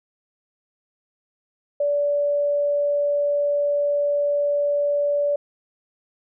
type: tone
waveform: sine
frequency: 578 Hz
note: D5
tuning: 28 cents flat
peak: -18 dBFS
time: 1.8-5.36 s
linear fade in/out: 5 ms
effects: none